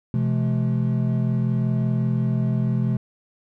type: tone cluster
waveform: triangle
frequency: 127.8 / 168.4 / 213.5 Hz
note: C3 / E3 / G#3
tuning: -40 / +37 / +48 cents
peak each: -19 / -25 / -23 dBFS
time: 0.14-2.97 s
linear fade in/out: 2 ms
effects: none